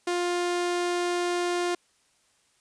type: tone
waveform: sawtooth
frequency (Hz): 352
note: F4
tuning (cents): +14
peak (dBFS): -21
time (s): 0.07-1.75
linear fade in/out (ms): 5
effects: white hiss -66 dBFS RMS until 2.6 s + resampled to 22050 Hz